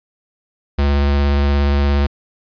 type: tone with vibrato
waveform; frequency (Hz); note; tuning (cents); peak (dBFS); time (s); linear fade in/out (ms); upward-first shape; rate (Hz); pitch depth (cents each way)
square; 70.9; C#2; +40; -13; 0.78-2.07; 10; square; 17; 13
effects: resampled to 11025 Hz + 9-bit